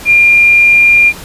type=tone; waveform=sine; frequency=2400 Hz; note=D7; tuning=37 cents sharp; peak=-3 dBFS; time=0.05-1.13 s; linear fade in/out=50 ms; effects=pink hiss -29 dBFS RMS until 1.24 s + resampled to 32000 Hz